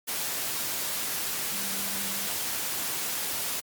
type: tone in noise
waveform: sine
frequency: 196 Hz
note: G3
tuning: in tune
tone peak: -42 dBFS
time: 1.51-2.28 s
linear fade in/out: 20 ms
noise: white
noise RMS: -31 dBFS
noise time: 0.07-3.61 s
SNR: -14 dB
effects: high-pass 100 Hz 12 dB/octave + Opus 48 kbps